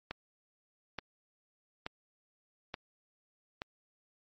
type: click train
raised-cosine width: 0.3 ms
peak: -21 dBFS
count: 5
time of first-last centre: 0.11-3.619 s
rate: 1.14 Hz
effects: MP3 32 kbps